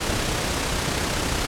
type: noise with amplitude modulation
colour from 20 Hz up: pink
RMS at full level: -23 dBFS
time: 0-1.47 s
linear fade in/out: 20 ms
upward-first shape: sine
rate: 31.9 Hz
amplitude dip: 30%
effects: low-pass 9000 Hz 12 dB/octave